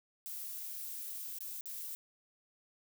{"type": "noise with dropouts", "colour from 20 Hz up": "violet", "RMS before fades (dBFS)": -43, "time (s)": [0.26, 1.95], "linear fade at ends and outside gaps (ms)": 0, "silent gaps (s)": [[1.386, 1.406], [1.609, 1.657]], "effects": []}